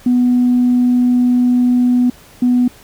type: tone bursts at uneven times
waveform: sine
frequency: 246.9 Hz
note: B3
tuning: in tune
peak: -8 dBFS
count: 2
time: 0.06-2.1 / 2.42-2.68 s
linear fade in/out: 5 ms
effects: tanh soft clip ceiling -5 dBFS + pink hiss -43 dBFS RMS until 2.83 s